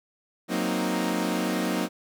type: chord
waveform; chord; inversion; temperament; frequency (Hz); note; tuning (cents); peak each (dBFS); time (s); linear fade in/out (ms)
sawtooth; C half-diminished seventh; second; equal; 185 / 233.1 / 261.6 / 311.1; Gb3 / Bb3 / C4 / Eb4; 0 / 0 / 0 / 0; -26 / -26 / -28 / -26; 0.48-1.89; 50
effects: none